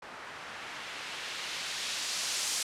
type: noise with low-pass filter sweep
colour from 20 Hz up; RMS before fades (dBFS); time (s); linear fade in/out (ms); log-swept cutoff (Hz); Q
blue; -37; 0.02-2.63; 5; 1200 to 7200; 0.9
effects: low-pass 12000 Hz 12 dB/octave